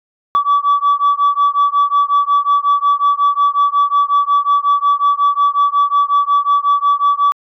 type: beating tone pair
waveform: sine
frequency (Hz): 1145 / 1150.5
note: D6 / D6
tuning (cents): -44 / -36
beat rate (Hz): 5.5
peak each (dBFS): -12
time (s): 0.35-7.32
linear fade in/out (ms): 0
effects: tanh soft clip ceiling -6 dBFS